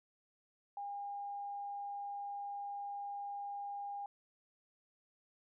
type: tone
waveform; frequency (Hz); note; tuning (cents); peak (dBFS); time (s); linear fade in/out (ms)
sine; 808; G#5; -48; -40; 0.77-4.06; 2
effects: none